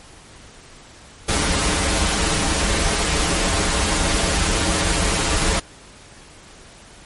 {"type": "noise with comb filter", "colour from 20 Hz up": "pink", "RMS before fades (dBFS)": -19, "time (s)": [1.28, 5.6], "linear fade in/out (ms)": 10, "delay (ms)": 8.1, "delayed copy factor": -0.8, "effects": ["pink hiss -44 dBFS RMS until 7.05 s", "MP3 48 kbps"]}